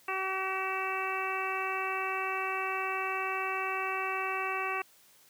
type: harmonic tone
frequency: 380.7 Hz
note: F#4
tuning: 49 cents sharp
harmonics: 1 / 2 / 3 / 4 / 5 / 6 / 7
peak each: -39 / -38 / -35 / -41 / -41 / -40 / -37 dBFS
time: 0.08-4.82 s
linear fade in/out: 5 ms
effects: white hiss -61 dBFS RMS until 5.29 s + high-pass 80 Hz 12 dB/octave